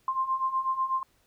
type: beating tone pair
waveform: sine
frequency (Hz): 1046.5 / 1054.6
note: C6 / C6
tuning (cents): 0 / +13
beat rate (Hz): 8.1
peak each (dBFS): -31 / -27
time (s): 0.08-1.03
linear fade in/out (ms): 2
effects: pink hiss -67 dBFS RMS until 1.26 s